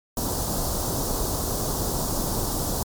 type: band-stop noise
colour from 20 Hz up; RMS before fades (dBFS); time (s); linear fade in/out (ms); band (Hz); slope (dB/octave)
pink; -26; 0.17-2.83; 2; 1100 to 4700; 24
effects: MP3 96 kbps